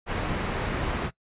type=low-pass noise; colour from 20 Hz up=pink; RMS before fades=-29 dBFS; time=0.06-1.11 s; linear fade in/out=50 ms; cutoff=2400 Hz; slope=12 dB/octave; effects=noise-tail reverb RT60 0.1 s tail -21 dB re dry + resampled to 8000 Hz